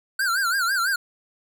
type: tone with vibrato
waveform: square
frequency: 1480 Hz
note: F#6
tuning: in tune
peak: -21 dBFS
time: 0.19-0.96 s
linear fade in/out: 5 ms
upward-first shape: sine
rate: 6 Hz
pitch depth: 160 cents each way
effects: none